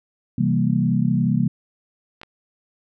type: chord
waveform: sine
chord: C dominant seventh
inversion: none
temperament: equal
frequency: 130.81 / 164.81 / 196 / 233.1 Hz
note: C3 / E3 / G3 / Bb3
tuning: 0 / 0 / 0 / 0 cents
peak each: -22 dBFS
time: 0.38-1.48 s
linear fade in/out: 5 ms
type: clicks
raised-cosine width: 0.3 ms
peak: -23 dBFS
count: 2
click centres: 2.215 / 2.233 s
effects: none